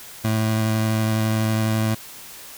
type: tone with vibrato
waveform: 25% pulse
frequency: 109.8 Hz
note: A2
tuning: 3 cents flat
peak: -15 dBFS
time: 0.24-1.95 s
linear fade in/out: 10 ms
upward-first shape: square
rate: 12 Hz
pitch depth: 10 cents each way
effects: white hiss -40 dBFS RMS until 2.57 s